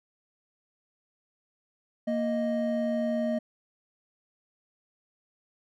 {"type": "tone pair together", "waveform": "triangle", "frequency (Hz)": [233.1, 622.3], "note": ["A#3", "D#5"], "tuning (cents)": [0, 0], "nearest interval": "octave + perfect fourth", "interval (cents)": 1700, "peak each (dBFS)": [-26, -27], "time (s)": [2.07, 3.39], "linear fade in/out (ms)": 10, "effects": []}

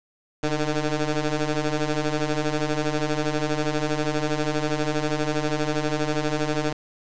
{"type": "ring-modulated tone", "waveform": "15% pulse", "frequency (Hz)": 150.8, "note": "D3", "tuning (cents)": 46, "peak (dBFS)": -13, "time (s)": [0.43, 6.73], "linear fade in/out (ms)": 5, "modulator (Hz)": 157, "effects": ["resampled to 16000 Hz", "7-bit"]}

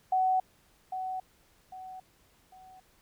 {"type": "tone with echo", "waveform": "sine", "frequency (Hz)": 749, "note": "F#5", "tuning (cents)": 21, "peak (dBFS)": -23, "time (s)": [0.12, 0.4], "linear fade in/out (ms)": 5, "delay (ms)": 800, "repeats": 3, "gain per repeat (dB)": -9, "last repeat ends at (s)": 2.8, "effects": ["pink hiss -65 dBFS RMS until 3.01 s"]}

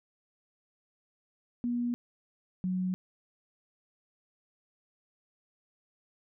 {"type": "tone pair in turn", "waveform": "sine", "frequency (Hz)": [241, 184.29], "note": ["B3", "F#3"], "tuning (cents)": [-42, -7], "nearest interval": "perfect fourth", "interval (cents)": 465, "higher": "first", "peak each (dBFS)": -28, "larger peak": "neither", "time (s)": [[1.64, 1.94], [2.64, 2.94]], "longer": "neither", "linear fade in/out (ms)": 0, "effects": []}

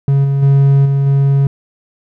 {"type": "tone with level steps", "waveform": "triangle", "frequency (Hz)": 138.59, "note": "C#3", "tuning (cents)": 0, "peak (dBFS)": [-6, -9, -4, -8, -6], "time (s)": [0.08, 1.47], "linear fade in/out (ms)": 2, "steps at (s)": [0.24, 0.42, 0.85, 1.06], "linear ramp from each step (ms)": 10, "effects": []}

